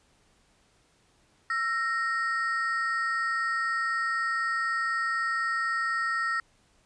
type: ring-modulated tone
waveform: triangle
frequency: 1600 Hz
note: G6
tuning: 35 cents sharp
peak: -21 dBFS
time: 1.5-6.4 s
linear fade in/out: 2 ms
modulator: 262 Hz
effects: pink hiss -65 dBFS RMS until 6.85 s + resampled to 22050 Hz